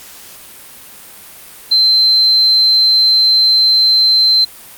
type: tone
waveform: sine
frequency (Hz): 4100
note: C8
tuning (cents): -36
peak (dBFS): -7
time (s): 1.71-4.45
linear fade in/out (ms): 10
effects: white hiss -36 dBFS RMS until 4.77 s + Opus 48 kbps